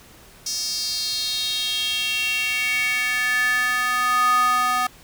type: tone with high-pass filter sweep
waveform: square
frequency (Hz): 248.6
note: B3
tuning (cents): +12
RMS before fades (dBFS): -22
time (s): 0.46-4.87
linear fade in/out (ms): 5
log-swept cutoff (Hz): 5500 to 1000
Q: 5.4
effects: pink hiss -48 dBFS RMS until 5.03 s